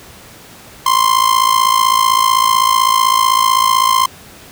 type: tone with amplitude modulation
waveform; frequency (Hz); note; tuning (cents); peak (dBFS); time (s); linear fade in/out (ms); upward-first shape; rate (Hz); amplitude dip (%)
45% pulse; 1046.5; C6; 0; -6; 0.86-4.06; 5; sine; 55.8; 80
effects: pink hiss -38 dBFS RMS until 4.51 s + high-pass 60 Hz 12 dB/octave